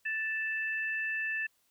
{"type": "tone pair together", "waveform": "sine", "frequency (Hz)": [1760, 2641], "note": ["A6", "E7"], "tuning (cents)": [0, 3], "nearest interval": "perfect fifth", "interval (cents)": 703, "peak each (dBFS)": [-32, -36], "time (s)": [0.05, 1.47], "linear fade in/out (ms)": 10, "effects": ["white hiss -72 dBFS RMS until 1.7 s"]}